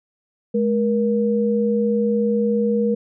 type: tone pair together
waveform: sine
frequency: 211.5 / 474.8 Hz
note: G#3 / A#4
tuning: +32 / +32 cents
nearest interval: octave + major second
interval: 1400 cents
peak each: -19 dBFS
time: 0.54-2.95 s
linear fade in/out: 10 ms
effects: none